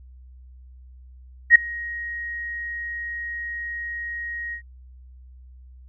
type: tone with ADSR envelope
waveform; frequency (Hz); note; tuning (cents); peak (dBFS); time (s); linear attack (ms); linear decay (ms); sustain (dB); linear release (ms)
sine; 1882; A#6; +16; -4; 1.5-4.62; 54; 5; -24; 89
effects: added 63 Hz sine -43 dBFS peak until 5.88 s